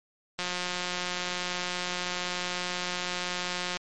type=click train; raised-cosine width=0.2 ms; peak=-14 dBFS; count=606; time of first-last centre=0.39-3.77 s; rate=179 Hz; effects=MP3 48 kbps